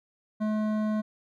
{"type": "tone with hard clipping", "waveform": "sine", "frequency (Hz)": 214.4, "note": "A3", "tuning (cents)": -45, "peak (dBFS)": -27, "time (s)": [0.4, 1.02], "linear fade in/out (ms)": 20, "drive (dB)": 12, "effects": []}